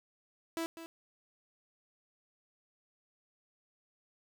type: tone with echo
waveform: sawtooth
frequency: 329.6 Hz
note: E4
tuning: in tune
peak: -30 dBFS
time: 0.57-0.66 s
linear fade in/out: 0 ms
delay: 200 ms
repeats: 1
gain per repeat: -11 dB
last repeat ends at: 0.86 s
effects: 10-bit